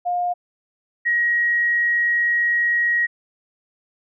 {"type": "tone pair in turn", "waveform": "sine", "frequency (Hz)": [710, 1895.5], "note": ["F5", "A#6"], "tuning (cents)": [28, 28], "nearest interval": "octave + perfect fourth", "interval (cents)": 1700, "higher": "second", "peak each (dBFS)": [-19, -16], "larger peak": "second", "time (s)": [[0.05, 0.34], [1.05, 3.07]], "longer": "second", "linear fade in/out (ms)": 20, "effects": []}